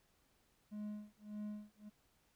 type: tone with tremolo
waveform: triangle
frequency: 209.8 Hz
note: G#3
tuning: 18 cents sharp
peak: -39 dBFS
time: 0.71-1.9 s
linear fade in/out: 20 ms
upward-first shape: sine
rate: 1.7 Hz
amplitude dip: 100%
effects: pink hiss -75 dBFS RMS until 2.35 s